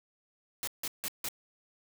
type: noise bursts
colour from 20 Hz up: white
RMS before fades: -35 dBFS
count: 4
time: 0.63-1.286 s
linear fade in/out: 0 ms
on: 44 ms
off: 160 ms
effects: none